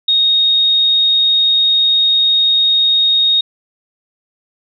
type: tone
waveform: sine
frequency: 3729 Hz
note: A#7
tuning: in tune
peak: -9 dBFS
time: 0.08-3.41 s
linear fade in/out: 5 ms
effects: none